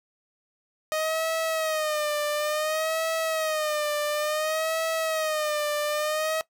sawtooth tone with vibrato, 620 Hz, D#5, 6 cents flat, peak -21 dBFS, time 0.92-6.41 s, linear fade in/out 0 ms, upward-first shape sine, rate 0.57 Hz, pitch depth 77 cents each way, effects noise-tail reverb RT60 0.1 s tail -19 dB re dry

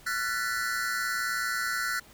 square tone cluster, 1361 / 1480 / 1761 / 1966 Hz, F6 / F#6 / A6 / B6, -45 / 0 / +1 / -8 cents, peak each -35 / -32 / -36 / -37 dBFS, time 0.06-2 s, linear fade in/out 10 ms, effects pink hiss -54 dBFS RMS until 2.13 s

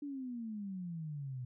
sine exponential sweep, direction down, 293.7 to 122.6 Hz, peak -39 dBFS, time 0.02-1.45 s, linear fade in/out 5 ms, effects none

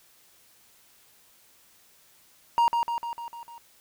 triangle tone with echo, 939 Hz, A#5, 12 cents sharp, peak -16 dBFS, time 2.58-2.68 s, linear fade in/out 0 ms, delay 150 ms, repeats 6, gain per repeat -4 dB, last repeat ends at 3.58 s, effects white hiss -59 dBFS RMS until 3.8 s

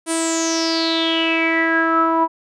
sawtooth tone with low-pass filter sweep, 327.5 Hz, E4, 11 cents flat, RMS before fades -18 dBFS, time 0.06-2.28 s, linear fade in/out 50 ms, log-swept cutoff 9500 to 980 Hz, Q 8.9, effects none

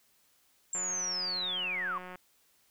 sine linear sweep, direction down, 7459 to 1046.5 Hz, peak -31 dBFS, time 0.73-1.98 s, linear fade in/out 2 ms
click train, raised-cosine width 0.5 ms, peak -30 dBFS, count 257, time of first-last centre 0.75-2.157 s, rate 182 Hz
effects white hiss -68 dBFS RMS until 2.7 s

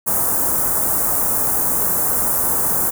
white band-stop noise, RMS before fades -18 dBFS, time 0.06-2.91 s, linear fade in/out 20 ms, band 1300 to 8400 Hz, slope 24 dB/octave, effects none

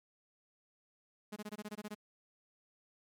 sawtooth tone bursts, 210 Hz, G#3, 19 cents sharp, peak -37 dBFS, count 10, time 1.32-1.948 s, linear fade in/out 10 ms, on 43 ms, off 22 ms, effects MP3 96 kbps

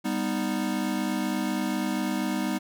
square chord, G augmented, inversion none, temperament equal with one note detuned, 198.73 / 246.9 / 311.1 Hz, G3 / B3 / D#4, +24 / 0 / 0 cents, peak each -31 dBFS, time 0.04-2.59 s, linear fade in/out 20 ms, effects none

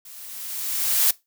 blue noise with level ramp, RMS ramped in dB -43 to -17 dBFS, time 0.05-1.11 s, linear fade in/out 5 ms, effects noise-tail reverb RT60 0.2 s tail -20 dB re dry

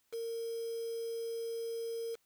sine tone with quantisation, 460 Hz, A#4, 23 cents flat, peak -36 dBFS, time 0.12-2.16 s, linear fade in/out 20 ms, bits 8, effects white hiss -75 dBFS RMS until 2.25 s

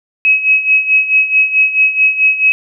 sine tone with tremolo, 2557 Hz, D#7, 47 cents sharp, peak -5 dBFS, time 0.25-2.52 s, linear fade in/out 0 ms, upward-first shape sine, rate 4.6 Hz, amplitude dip 75%, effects none

